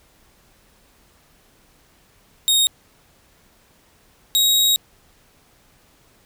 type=tone pair in turn; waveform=sawtooth; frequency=3729 / 3796 Hz; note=A#7 / A#7; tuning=0 / +31 cents; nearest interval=unison; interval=31 cents; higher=second; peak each=-11 dBFS; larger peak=neither; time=2.48-2.67 / 4.35-4.76 s; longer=second; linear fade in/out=0 ms; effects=pink hiss -56 dBFS RMS until 6.25 s